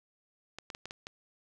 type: clicks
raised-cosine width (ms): 0.2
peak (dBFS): -24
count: 6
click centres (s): 0.586 / 0.702 / 0.749 / 0.856 / 0.909 / 1.069
effects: none